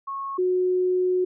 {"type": "tone pair in turn", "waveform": "sine", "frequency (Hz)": [1096, 365.7], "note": ["C#6", "F#4"], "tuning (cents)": [-20, -20], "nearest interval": "octave + perfect fifth", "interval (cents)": 1900, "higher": "first", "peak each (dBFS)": [-28, -19], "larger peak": "second", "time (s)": [[0.07, 0.38], [0.38, 1.25]], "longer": "second", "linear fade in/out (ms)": 10, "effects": []}